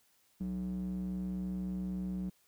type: tone with band-pass filter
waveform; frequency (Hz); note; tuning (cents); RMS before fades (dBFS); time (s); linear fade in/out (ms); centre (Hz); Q
square; 61.8; B1; +2; -37; 0.4-2.3; 10; 210; 8.2
effects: white hiss -70 dBFS RMS until 2.47 s